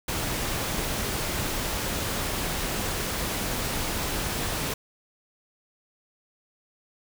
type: noise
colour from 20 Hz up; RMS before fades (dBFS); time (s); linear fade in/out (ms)
pink; -29; 0.08-4.74; 5
effects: none